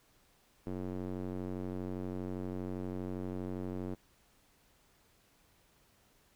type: tone with band-pass filter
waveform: square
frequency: 46.25 Hz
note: F#1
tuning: in tune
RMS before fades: -39 dBFS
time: 0.66-3.95 s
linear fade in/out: 10 ms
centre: 310 Hz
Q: 1.3
effects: pink hiss -68 dBFS RMS until 6.35 s